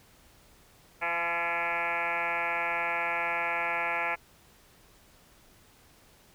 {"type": "tone with frequency modulation", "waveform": "sine", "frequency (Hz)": 1531, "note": "G6", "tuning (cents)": -41, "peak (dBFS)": -27, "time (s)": [1.01, 4.16], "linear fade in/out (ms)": 20, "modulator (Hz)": 170, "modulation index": 5.5, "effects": ["pink hiss -59 dBFS RMS until 6.34 s"]}